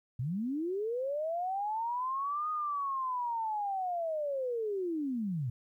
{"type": "linear two-way sweep", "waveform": "sine", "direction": "up then down", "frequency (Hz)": [112.5, 1244.5, 112.5], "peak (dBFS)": -31, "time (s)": [0.19, 5.5], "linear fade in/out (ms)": 5, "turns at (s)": 2.5, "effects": ["12-bit"]}